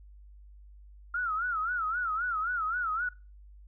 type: tone with vibrato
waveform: sine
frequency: 1364 Hz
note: F6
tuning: 41 cents flat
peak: -28 dBFS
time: 1.14-3.09 s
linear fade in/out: 5 ms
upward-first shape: sine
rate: 3.8 Hz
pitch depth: 150 cents each way
effects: noise-tail reverb RT60 0.3 s tail -22 dB re dry + added 50 Hz sine -49 dBFS peak until 3.67 s